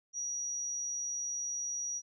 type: tone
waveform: sine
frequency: 5780 Hz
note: F#8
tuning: 41 cents flat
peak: -34 dBFS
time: 0.13-2.02 s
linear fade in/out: 50 ms
effects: none